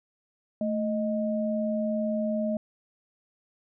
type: tone pair together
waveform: sine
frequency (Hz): 220 / 622.3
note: A3 / D#5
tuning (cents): 0 / 0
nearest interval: octave + tritone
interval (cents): 1800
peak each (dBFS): -27 / -29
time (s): 0.61-2.57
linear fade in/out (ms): 2
effects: none